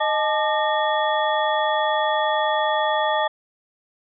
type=tone cluster; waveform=sine; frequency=620 / 869 / 1195 / 1841 / 3385 Hz; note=D#5 / A5 / D6 / A#6 / G#7; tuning=-6 / -22 / +30 / -22 / +32 cents; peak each=-23 / -22 / -27 / -27 / -30 dBFS; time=0-3.28 s; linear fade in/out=10 ms; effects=none